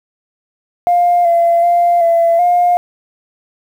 sine tone with pitch steps, 703 / 682 / 695 / 674 / 708 Hz, F5 / F5 / F5 / E5 / F5, +11 / -41 / -9 / +38 / +23 cents, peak -7 dBFS, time 0.87-2.77 s, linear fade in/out 0 ms, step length 380 ms, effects tanh soft clip ceiling -4 dBFS + 7-bit

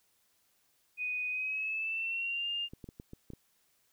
sine tone with pitch glide, 2489 to 2810 Hz, D#7 to F7, 0 to +10 cents, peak -32 dBFS, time 0.97-2.69 s, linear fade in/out 50 ms, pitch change +210 cents, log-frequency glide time 1.29-2.48 s
clicks, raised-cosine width 3 ms, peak -32 dBFS, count 7, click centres 2.735 / 2.842 / 2.889 / 2.999 / 3.134 / 3.303 / 3.335 s
effects white hiss -72 dBFS RMS until 3.92 s

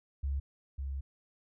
sine tone pair in turn, 69.1 / 68.23 Hz, C#2 / C#2, -5 / -27 cents, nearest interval unison, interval 22 cents, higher first, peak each -30 / -34 dBFS, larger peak first, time 0.23-0.4 / 0.78-1.01 s, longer second, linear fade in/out 10 ms, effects none

